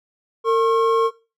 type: tone pair together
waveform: triangle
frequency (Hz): 455.4 / 1083.1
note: A#4 / C#6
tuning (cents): -40 / -40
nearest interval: octave + minor third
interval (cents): 1500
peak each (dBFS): -13 / -18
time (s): 0.44-1.11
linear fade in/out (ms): 50
effects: noise-tail reverb RT60 0.3 s tail -17 dB re dry